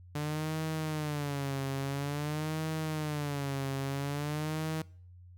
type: tone with vibrato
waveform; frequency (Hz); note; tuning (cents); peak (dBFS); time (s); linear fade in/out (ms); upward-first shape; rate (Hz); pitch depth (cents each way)
sawtooth; 146.83; D3; 0; -28; 0.15-4.82; 5; sine; 0.49; 130
effects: noise-tail reverb RT60 0.5 s tail -22 dB re dry + added 89 Hz sine -50 dBFS peak until 5.37 s